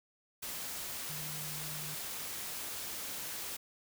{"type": "tone in noise", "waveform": "sine", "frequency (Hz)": 152.2, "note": "D#3", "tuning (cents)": -38, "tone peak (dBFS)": -46, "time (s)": [1.09, 1.95], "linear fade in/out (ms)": 10, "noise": "white", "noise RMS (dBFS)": -41, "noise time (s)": [0.42, 3.57], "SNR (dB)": -8, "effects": []}